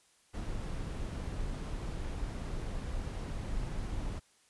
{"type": "noise", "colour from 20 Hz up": "brown", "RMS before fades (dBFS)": -37, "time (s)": [0.33, 4.2], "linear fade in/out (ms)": 20, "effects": ["white hiss -67 dBFS RMS until 4.49 s", "resampled to 24000 Hz"]}